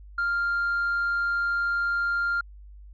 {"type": "tone", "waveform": "sine", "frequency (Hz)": 1396.9, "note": "F6", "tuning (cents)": 0, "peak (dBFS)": -21, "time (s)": [0.18, 2.41], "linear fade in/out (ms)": 5, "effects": ["tanh soft clip ceiling -21 dBFS", "added 50 Hz sine -43 dBFS peak until 2.93 s"]}